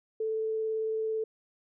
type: tone with vibrato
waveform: sine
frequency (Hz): 440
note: A4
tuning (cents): 0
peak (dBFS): -28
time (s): 0.2-1.24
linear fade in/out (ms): 5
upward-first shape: triangle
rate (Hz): 18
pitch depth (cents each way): 9
effects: none